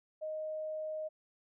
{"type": "tone", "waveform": "sine", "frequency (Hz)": 622.3, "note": "D#5", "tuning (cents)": 0, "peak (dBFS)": -36, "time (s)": [0.21, 1.09], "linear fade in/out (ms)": 20, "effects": []}